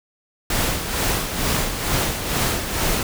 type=noise with tremolo; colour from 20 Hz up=pink; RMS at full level=-20 dBFS; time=0.5-3.03 s; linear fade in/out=2 ms; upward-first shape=sine; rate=2.2 Hz; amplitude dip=55%; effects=none